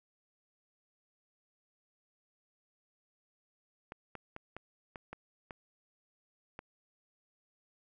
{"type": "clicks", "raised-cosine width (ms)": 0.5, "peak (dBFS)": -28, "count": 8, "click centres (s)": [3.921, 4.153, 4.364, 4.566, 4.958, 5.13, 5.508, 6.591], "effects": []}